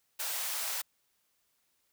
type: high-pass noise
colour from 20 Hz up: white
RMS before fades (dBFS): -35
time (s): 0.19-0.82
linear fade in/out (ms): 10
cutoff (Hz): 560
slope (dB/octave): 24
effects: white hiss -75 dBFS RMS until 1.92 s